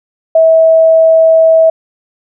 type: tone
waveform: sine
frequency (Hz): 648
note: E5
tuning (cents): -30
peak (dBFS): -3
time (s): 0.35-1.7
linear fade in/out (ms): 5
effects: none